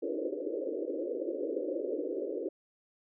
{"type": "band-pass noise", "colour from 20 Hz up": "white", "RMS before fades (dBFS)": -35, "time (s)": [0.02, 2.49], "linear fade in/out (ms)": 5, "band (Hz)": [280, 560], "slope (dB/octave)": 96, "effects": []}